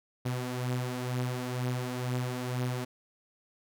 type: beating tone pair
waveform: sawtooth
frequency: 124.7 / 126.8 Hz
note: B2 / B2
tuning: +17 / +46 cents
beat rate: 2.1 Hz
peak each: -28 / -33 dBFS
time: 0.25-2.85 s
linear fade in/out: 10 ms
effects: none